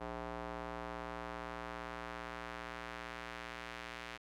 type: tone with band-pass filter sweep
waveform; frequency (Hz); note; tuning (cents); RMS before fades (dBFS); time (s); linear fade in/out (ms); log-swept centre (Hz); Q
square; 58.8; A#1; +16; -45; 0-4.18; 20; 810 to 2200; 0.99
effects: none